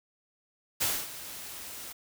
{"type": "noise with ADSR envelope", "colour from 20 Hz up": "white", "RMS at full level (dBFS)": -27, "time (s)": [0.8, 1.93], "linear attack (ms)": 18, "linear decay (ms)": 250, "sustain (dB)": -15, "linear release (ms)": 12, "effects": []}